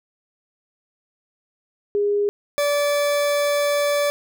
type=tone pair in turn; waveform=sine / 40% pulse; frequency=409.4 / 579 Hz; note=G#4 / D5; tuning=-25 / -25 cents; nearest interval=tritone; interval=600 cents; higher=second; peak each=-17 dBFS; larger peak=neither; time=1.95-2.29 / 2.58-4.1 s; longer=second; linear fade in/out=0 ms; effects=none